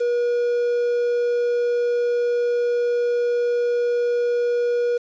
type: tone with quantisation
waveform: triangle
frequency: 480.9 Hz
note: B4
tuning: 46 cents flat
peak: -16 dBFS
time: 0-4.98 s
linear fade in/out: 10 ms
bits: 7
effects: resampled to 16000 Hz